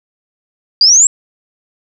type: exponential sweep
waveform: sine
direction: up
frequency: 4699 to 7740 Hz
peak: -4 dBFS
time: 0.81-1.07 s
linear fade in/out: 2 ms
effects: none